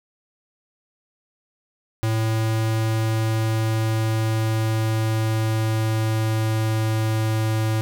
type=tone with pitch glide; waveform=square; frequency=111.1 to 110.01 Hz; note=A2 to A2; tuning=+17 to 0 cents; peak=-20 dBFS; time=2.03-7.81 s; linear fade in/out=0 ms; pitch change=-17 cents; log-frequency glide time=2.77-7.66 s; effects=none